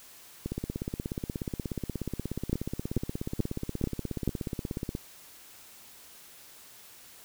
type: two click trains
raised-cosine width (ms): 3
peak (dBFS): -19 / -13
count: 76 / 5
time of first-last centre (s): 0.46-4.951 / 2.53-4.277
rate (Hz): 16.7 / 2.29
effects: white hiss -52 dBFS RMS until 7.24 s